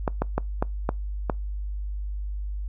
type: clicks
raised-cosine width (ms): 1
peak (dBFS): -9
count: 6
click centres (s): 0.078 / 0.22 / 0.38 / 0.625 / 0.891 / 1.298
effects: noise-tail reverb RT60 0.2 s tail -25 dB re dry + added 50 Hz sine -28 dBFS peak until 2.68 s